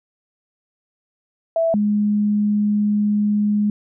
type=tone pair in turn; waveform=sine; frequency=659.3 / 208.1 Hz; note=E5 / G#3; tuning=0 / +4 cents; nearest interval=octave + minor sixth; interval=1996 cents; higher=first; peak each=-15 dBFS; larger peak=neither; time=1.56-1.74 / 1.74-3.7 s; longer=second; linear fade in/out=2 ms; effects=none